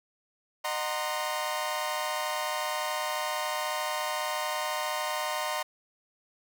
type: chord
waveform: sawtooth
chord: C half-diminished seventh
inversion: first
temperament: equal with one note detuned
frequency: 611.2 / 740 / 932.3 / 1046.5 Hz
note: Eb5 / Gb5 / Bb5 / C6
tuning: -31 / 0 / 0 / 0 cents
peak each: -31 / -33 / -31 / -31 dBFS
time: 0.64-5.63 s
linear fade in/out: 10 ms
effects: none